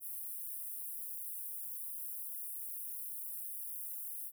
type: high-pass noise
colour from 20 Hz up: white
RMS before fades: -43 dBFS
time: 0-4.32 s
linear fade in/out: 50 ms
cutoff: 9800 Hz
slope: 48 dB/octave
effects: none